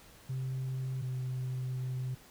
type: tone pair in turn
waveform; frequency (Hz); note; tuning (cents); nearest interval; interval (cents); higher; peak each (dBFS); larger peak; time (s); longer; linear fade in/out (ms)
sine; 130.81 / 128.19; C3 / C3; 0 / -35; unison; 35; first; -31 / -31; neither; 0.29-1.02 / 1.02-2.15; second; 10
effects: tanh soft clip ceiling -31 dBFS + pink hiss -57 dBFS RMS until 2.3 s